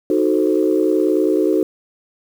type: chord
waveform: sine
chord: D# diminished seventh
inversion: none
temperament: equal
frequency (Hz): 311.1 / 370 / 440 / 523.3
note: D#4 / F#4 / A4 / C5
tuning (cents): 0 / 0 / 0 / 0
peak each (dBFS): -17 / -17 / -19 / -23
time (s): 0.1-1.63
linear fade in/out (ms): 2
effects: tanh soft clip ceiling -3 dBFS + 7-bit